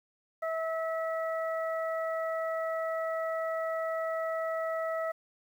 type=harmonic tone; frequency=649 Hz; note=E5; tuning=27 cents flat; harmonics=1 / 2 / 3; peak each=-31 / -37 / -41 dBFS; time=0.42-5.12 s; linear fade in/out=10 ms; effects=10-bit